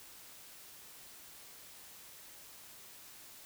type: silence
effects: white hiss -54 dBFS RMS until 3.45 s